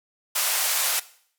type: band-pass noise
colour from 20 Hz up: white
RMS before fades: -24 dBFS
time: 0.35-1 s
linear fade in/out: 10 ms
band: 570 to 15000 Hz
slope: 24 dB/octave
effects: noise-tail reverb RT60 0.6 s tail -18 dB re dry